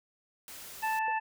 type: noise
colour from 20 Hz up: white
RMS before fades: -46 dBFS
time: 0.48-0.99 s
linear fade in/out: 0 ms
type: harmonic tone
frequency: 880 Hz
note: A5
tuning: in tune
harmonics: 1 / 2 / 3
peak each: -29 / -35 / -39 dBFS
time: 0.82-1.2 s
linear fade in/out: 20 ms
type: tone with exponential decay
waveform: sine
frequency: 500 Hz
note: B4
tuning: 21 cents sharp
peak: -39 dBFS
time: 1.08-1.17 s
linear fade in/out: 0 ms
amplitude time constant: 19 ms
effects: none